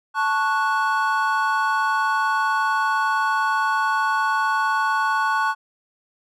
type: chord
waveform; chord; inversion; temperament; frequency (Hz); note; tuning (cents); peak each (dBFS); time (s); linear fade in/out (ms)
triangle; F# minor; first; equal with one note detuned; 880 / 1108.7 / 1473.2; A5 / C#6 / F#6; 0 / 0 / -8; -21; 0.14-5.55; 50
effects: none